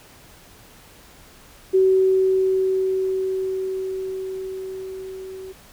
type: tone with level ramp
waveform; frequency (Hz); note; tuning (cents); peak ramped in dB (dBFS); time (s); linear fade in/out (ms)
sine; 378.8; F#4; +41; -12 to -33; 1.73-5.53; 20
effects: pink hiss -48 dBFS RMS until 5.72 s